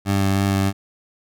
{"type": "tone with vibrato", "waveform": "20% pulse", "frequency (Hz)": 98, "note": "G2", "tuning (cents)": 0, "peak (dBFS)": -12, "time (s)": [0.05, 0.73], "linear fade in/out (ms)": 50, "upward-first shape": "sine", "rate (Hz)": 3.2, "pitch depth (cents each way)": 15, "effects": []}